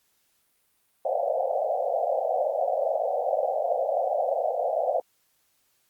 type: band-pass noise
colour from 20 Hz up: white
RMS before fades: -26 dBFS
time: 1.05-5 s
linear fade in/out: 2 ms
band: 500 to 760 Hz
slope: 96 dB/octave
effects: white hiss -69 dBFS RMS until 5.89 s + Opus 48 kbps